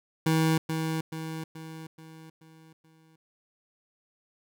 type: tone with echo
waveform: 25% pulse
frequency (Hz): 160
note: D#3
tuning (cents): +49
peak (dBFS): -18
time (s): 0.26-0.58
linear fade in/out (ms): 5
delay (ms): 430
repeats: 6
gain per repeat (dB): -6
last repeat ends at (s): 3.16
effects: none